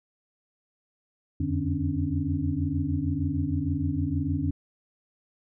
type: tone cluster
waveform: sine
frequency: 84.6 / 91.1 / 147.6 / 266.8 / 288.8 Hz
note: E2 / F#2 / D3 / C4 / D4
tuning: +45 / -26 / +9 / +34 / -29 cents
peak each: -31 dBFS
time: 1.4-4.51 s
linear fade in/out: 5 ms
effects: none